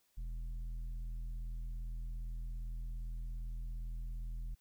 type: tone with tanh clipping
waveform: sine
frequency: 41.26 Hz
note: E1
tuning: 2 cents sharp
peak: -40 dBFS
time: 0.17-4.55 s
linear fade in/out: 10 ms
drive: 7 dB
effects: white hiss -75 dBFS RMS until 4.6 s